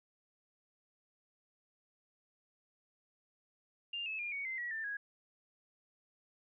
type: tone with pitch steps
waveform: sine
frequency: 2800 / 2597 / 2410 / 2235 / 2074 / 1923.5 / 1784.4 / 1655.3 Hz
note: F7 / E7 / D7 / C#7 / C7 / B6 / A6 / G#6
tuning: +4 / -26 / +44 / +14 / -16 / -46 / +24 / -6 cents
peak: -37 dBFS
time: 3.93-4.97 s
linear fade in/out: 5 ms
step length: 130 ms
effects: none